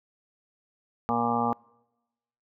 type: harmonic tone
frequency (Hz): 118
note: A#2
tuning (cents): +22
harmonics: 1 / 2 / 4 / 5 / 6 / 7 / 8 / 9 / 10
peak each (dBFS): -39 / -29 / -33 / -39 / -33 / -28 / -35 / -37 / -31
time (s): 1.09-1.53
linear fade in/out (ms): 0
effects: noise-tail reverb RT60 1.0 s tail -26 dB re dry